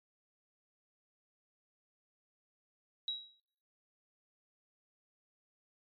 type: tone with exponential decay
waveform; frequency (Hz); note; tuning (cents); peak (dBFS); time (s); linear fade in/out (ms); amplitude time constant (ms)
sine; 3858; B7; -41; -31; 3.08-3.4; 1; 69
effects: noise-tail reverb RT60 0.6 s tail -23 dB re dry + MP3 64 kbps